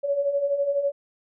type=beating tone pair; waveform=sine; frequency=554.4 / 566.4 Hz; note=C#5 / C#5; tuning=0 / +37 cents; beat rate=12 Hz; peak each=-29 / -22 dBFS; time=0.03-0.92 s; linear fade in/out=20 ms; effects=none